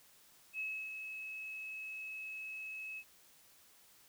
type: tone with ADSR envelope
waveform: sine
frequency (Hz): 2580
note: E7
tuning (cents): -38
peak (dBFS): -36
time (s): 0.53-3.04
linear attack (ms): 62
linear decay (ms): 300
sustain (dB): -6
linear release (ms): 60
effects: white hiss -64 dBFS RMS until 4.08 s